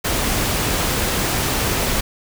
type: noise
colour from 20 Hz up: pink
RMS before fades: -20 dBFS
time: 0.04-2.01 s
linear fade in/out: 10 ms
effects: none